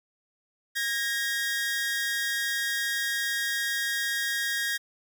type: tone pair together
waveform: sawtooth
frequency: 1635 / 1872.4 Hz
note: G#6 / A#6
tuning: -28 / +7 cents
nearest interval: major second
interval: 235 cents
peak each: -26 dBFS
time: 0.75-4.78 s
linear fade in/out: 20 ms
effects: none